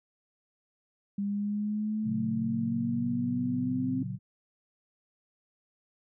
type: exponential sweep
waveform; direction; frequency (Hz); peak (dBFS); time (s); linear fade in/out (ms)
sine; up; 200 to 261.6; -28; 1.18-4.03; 5
type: chord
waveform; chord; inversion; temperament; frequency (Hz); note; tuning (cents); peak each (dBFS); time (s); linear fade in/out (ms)
sine; F# major; first; just; 115.62 / 138.75 / 185; A#2 / C#3 / F#3; -14 / +2 / 0; -37; 2.03-4.19; 50
effects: none